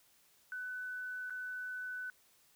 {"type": "tone with dropouts", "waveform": "sine", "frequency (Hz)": 1499, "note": "F#6", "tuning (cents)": 22, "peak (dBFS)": -39, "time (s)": [0.52, 2.1], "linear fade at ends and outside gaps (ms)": 1, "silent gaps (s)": [1.298, 1.305], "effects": ["white hiss -68 dBFS RMS until 2.55 s"]}